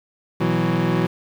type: chord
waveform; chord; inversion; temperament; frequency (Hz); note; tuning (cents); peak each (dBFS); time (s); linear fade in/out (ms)
25% pulse; B suspended fourth; none; equal with one note detuned; 122.9 / 164.81 / 185; B2 / E3 / F#3; -8 / 0 / 0; -21 / -17 / -19; 0.4-1.07; 10
effects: low-pass 3000 Hz 12 dB/octave + 7-bit